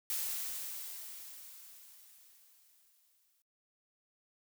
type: noise with exponential decay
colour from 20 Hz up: blue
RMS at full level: -35 dBFS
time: 0.1-3.42 s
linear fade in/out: 1 ms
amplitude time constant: 720 ms
effects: noise-tail reverb RT60 0.2 s tail -25 dB re dry